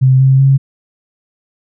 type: tone with pitch steps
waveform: sine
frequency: 130.81 / 133.33 / 135.89 Hz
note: C3 / C3 / C#3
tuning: 0 / +33 / -34 cents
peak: -5 dBFS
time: 0.01-0.58 s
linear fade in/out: 20 ms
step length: 190 ms
effects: none